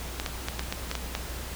clicks, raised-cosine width 0.2 ms, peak -12 dBFS, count 8, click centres 0.199 / 0.262 / 0.485 / 0.594 / 0.725 / 0.914 / 0.953 / 1.151 s, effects added 60 Hz sine -37 dBFS peak until 1.55 s + pink hiss -39 dBFS RMS until 1.55 s

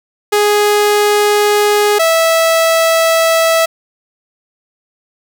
sawtooth tone pair in turn, 415.3 / 654.9 Hz, G#4 / E5, 0 / -11 cents, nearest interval minor sixth, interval 789 cents, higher second, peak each -5 dBFS, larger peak neither, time 0.32-1.99 / 1.99-3.66 s, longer neither, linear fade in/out 10 ms, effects none

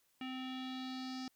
square tone with low-pass filter sweep, 258.8 Hz, C4, 19 cents flat, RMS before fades -43 dBFS, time 0.21-1.28 s, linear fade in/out 2 ms, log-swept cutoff 2800 to 5200 Hz, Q 4.1, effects white hiss -75 dBFS RMS until 1.35 s

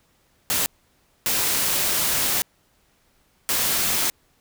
white noise bursts at uneven times, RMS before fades -22 dBFS, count 3, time 0.5-0.66 / 1.26-2.42 / 3.49-4.1 s, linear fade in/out 0 ms, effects pink hiss -63 dBFS RMS until 4.4 s

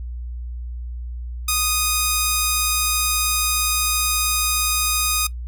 5% pulse tone, 1241 Hz, D#6, 5 cents flat, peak -6 dBFS, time 1.48-5.27 s, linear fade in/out 5 ms, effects noise-tail reverb RT60 0.1 s tail -19 dB re dry + added 60 Hz sine -27 dBFS peak until 5.47 s

